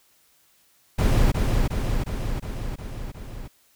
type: noise with echo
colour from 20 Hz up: brown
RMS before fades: -18 dBFS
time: 0.98-1.32 s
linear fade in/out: 10 ms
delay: 360 ms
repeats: 6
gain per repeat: -3 dB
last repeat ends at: 3.48 s
effects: white hiss -61 dBFS RMS until 3.75 s